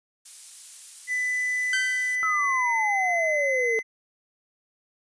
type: noise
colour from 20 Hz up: violet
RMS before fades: -37 dBFS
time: 0.25-2.16 s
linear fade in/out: 10 ms
type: tone with pitch glide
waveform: triangle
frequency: 1998 to 2039 Hz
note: B6 to C7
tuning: +20 to -45 cents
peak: -22 dBFS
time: 1.07-3.83 s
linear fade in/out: 50 ms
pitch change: +35 cents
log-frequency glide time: 2.15-2.97 s
type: tone with exponential decay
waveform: sawtooth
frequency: 1545 Hz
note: G6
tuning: 26 cents flat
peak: -19 dBFS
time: 1.73-2.38 s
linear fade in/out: 2 ms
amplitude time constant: 140 ms
type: exponential sweep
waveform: sine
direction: down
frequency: 1318.5 to 440 Hz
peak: -24 dBFS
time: 2.23-3.79 s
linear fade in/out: 0 ms
effects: resampled to 22050 Hz